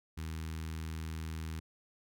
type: tone with notch filter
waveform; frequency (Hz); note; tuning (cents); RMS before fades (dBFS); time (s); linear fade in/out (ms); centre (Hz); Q
sawtooth; 80; D#2; +49; -40; 0.17-1.6; 10; 600; 0.67
effects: none